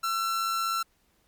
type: tone with amplitude modulation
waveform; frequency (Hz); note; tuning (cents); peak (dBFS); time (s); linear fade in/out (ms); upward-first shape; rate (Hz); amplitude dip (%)
45% pulse; 1350; E6; +41; -25; 0.03-0.83; 10; sine; 96; 25
effects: pink hiss -68 dBFS RMS until 1.27 s + MP3 96 kbps